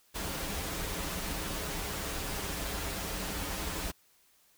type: noise with comb filter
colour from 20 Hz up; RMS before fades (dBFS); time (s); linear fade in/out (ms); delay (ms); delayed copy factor
pink; -36; 0.14-3.92; 20; 8.3; -0.6
effects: white hiss -66 dBFS RMS until 4.57 s